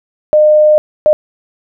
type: tone bursts at uneven times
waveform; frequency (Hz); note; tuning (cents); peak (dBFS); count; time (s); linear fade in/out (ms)
sine; 608; D#5; -40; -4; 2; 0.33-0.78 / 1.06-1.13; 0
effects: none